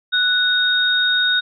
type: tone pair together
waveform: sine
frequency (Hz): 1480 / 3727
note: F#6 / A#7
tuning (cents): 0 / -1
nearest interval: octave + major third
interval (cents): 1599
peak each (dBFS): -17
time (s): 0.12-1.41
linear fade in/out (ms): 20
effects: none